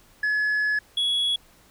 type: tone pair in turn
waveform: sine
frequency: 1702 / 3360 Hz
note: G#6 / G#7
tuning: +42 / +19 cents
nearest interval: octave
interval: 1177 cents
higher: second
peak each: -18 dBFS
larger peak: neither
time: 0.23-0.79 / 0.97-1.36 s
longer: first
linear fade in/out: 5 ms
effects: tanh soft clip ceiling -20 dBFS + pink hiss -56 dBFS RMS until 1.7 s